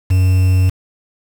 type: tone with quantisation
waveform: triangle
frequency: 92.8 Hz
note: F#2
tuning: 6 cents sharp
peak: -7 dBFS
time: 0.1-0.7 s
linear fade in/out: 10 ms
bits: 5
effects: none